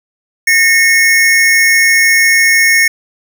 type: tone pair together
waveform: square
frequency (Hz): 1826 / 2180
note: A#6 / C#7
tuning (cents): -36 / -29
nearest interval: minor third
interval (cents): 307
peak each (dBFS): -10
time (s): 0.47-2.88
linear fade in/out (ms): 5
effects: none